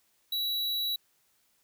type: tone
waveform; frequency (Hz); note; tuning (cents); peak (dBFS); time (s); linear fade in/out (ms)
square; 3915; B7; -16; -29; 0.32-0.96; 5
effects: white hiss -70 dBFS RMS until 1.63 s